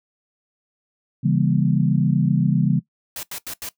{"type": "chord", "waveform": "sine", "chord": "C# diminished seventh", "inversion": "none", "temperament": "just", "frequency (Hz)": [138.59, 166.31, 199.57, 239.5], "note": ["C#3", "E3", "G3", "Bb3"], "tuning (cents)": [0, 16, 31, 47], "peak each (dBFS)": [-19, -20, -22, -25], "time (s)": [1.23, 2.8], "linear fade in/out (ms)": 20}
{"type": "noise bursts", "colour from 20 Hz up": "white", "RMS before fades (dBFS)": -31, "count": 4, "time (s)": [3.16, 3.69], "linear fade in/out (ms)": 2, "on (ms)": 71, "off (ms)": 82}
{"effects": ["noise-tail reverb RT60 0.1 s tail -18 dB re dry"]}